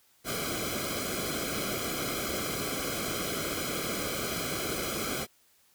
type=noise with comb filter; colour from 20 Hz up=pink; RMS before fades=-33 dBFS; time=0.24-5.27 s; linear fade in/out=50 ms; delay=1.1 ms; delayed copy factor=-1; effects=white hiss -65 dBFS RMS until 5.74 s